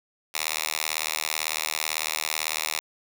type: tone with high-pass filter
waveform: 5% pulse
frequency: 78 Hz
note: D#2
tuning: 5 cents sharp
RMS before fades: -29 dBFS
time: 0.34-2.8 s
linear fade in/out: 5 ms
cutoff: 2000 Hz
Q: 0.57
effects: none